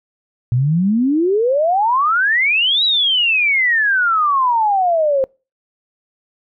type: exponential two-way sweep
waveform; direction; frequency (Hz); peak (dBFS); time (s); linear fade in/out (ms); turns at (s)
sine; up then down; 116.54 to 3951 to 521; -12; 0.52-5.24; 0; 2.84
effects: noise-tail reverb RT60 0.3 s tail -26 dB re dry